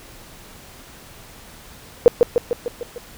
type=tone with echo; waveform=sine; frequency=480.1 Hz; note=B4; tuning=49 cents flat; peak=-4 dBFS; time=2.06-2.08 s; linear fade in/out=0 ms; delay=150 ms; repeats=6; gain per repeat=-4 dB; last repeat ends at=2.98 s; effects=pink hiss -43 dBFS RMS until 3.17 s